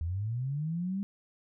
sine linear sweep, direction up, 77.78 to 201.8 Hz, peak -30 dBFS, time 0.01-1.03 s, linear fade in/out 0 ms, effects none

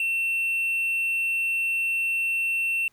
triangle tone, 2700 Hz, E7, 41 cents sharp, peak -21 dBFS, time 0-2.88 s, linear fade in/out 2 ms, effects pink hiss -65 dBFS RMS until 2.92 s

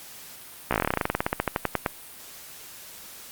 slowing click train, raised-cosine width 0.5 ms, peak -7 dBFS, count 25, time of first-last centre 0.71-1.862 s, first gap 15 ms, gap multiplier 1.09, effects white hiss -44 dBFS RMS until 3.31 s + Opus 48 kbps

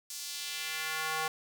square tone with high-pass filter sweep, 157.8 Hz, D#3, 25 cents sharp, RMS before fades -36 dBFS, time 0.1-1.28 s, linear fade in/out 2 ms, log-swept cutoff 6100 to 850 Hz, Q 1.2, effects none

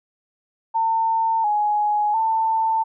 sine tone with pitch steps, 900 / 837 / 892 Hz, A5 / G#5 / A5, +39 / +13 / +23 cents, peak -17 dBFS, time 0.74-2.84 s, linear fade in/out 20 ms, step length 700 ms, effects none

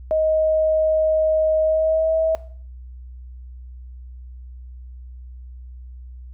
sine tone with pitch glide, 628 to 642.7 Hz, D#5 to E5, +16 to -44 cents, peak -16 dBFS, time 0.11-2.35 s, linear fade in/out 0 ms, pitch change +40 cents, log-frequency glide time 1.62-2.13 s, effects noise-tail reverb RT60 0.5 s tail -17 dB re dry + added 62 Hz sine -35 dBFS peak until 6.33 s

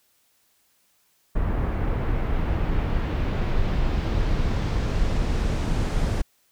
brown noise with low-pass filter sweep, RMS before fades -23 dBFS, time 1.35-6.22 s, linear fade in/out 10 ms, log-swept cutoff 1600 to 9300 Hz, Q 0.93, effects white hiss -65 dBFS RMS until 6.51 s

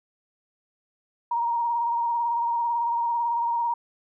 sine tone with vibrato, 940 Hz, A#5, 14 cents sharp, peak -22 dBFS, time 1.31-3.74 s, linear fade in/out 5 ms, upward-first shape sine, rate 18 Hz, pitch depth 29 cents each way, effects none

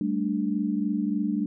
sine chord, G suspended second, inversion none, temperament equal with one note detuned, 196.68 / 220 / 293.7 Hz, G3 / A3 / D4, +6 / 0 / 0 cents, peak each -28 dBFS, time 0.01-1.46 s, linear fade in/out 2 ms, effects none

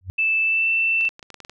sine tone with exponential growth, 92.5 Hz, F#2, in tune, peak -23 dBFS, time 0.01-0.1 s, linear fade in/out 0 ms, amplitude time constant 19 ms
sine tone with pitch glide, 2637 to 2672 Hz, E7 to E7, 0 to +23 cents, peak -17 dBFS, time 0.18-1.09 s, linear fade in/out 10 ms, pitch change +23 cents, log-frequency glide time 0.42-0.7 s
clicks, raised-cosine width 0.2 ms, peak -22 dBFS, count 10, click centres 1.01 / 1.052 / 1.091 / 1.194 / 1.228 / 1.303 / 1.343 / 1.403 / 1.449 / 1.496 s
effects none

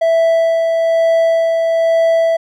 triangle tone with tremolo, 659.3 Hz, E5, in tune, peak -7 dBFS, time 0.01-2.37 s, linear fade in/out 10 ms, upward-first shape sine, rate 1.1 Hz, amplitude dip 30%, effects none

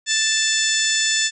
harmonic tone, 881 Hz, A5, 2 cents sharp, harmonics 2 / 3 / 4 / 5 / 6 / 7 / 8 / 9, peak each -23 / -28 / -23 / -30 / -25 / -30 / -23 / -30 dBFS, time 0.06-1.31 s, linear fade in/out 50 ms, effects none

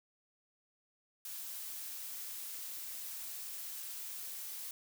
blue noise, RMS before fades -44 dBFS, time 1.25-4.71 s, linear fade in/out 2 ms, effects none

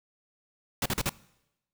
pink noise bursts, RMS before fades -28 dBFS, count 4, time 0.82-1.094 s, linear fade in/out 2 ms, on 37 ms, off 42 ms, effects noise-tail reverb RT60 0.9 s tail -22 dB re dry

